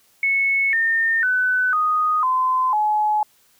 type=tone with pitch steps; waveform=sine; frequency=2201 / 1819 / 1503.3 / 1242.4 / 1026.8 / 848.6 Hz; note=C#7 / A#6 / F#6 / D#6 / C6 / G#5; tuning=-13 / -43 / +27 / -3 / -33 / +37 cents; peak=-16 dBFS; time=0.23-3.23 s; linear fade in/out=2 ms; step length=500 ms; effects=white hiss -58 dBFS RMS until 3.59 s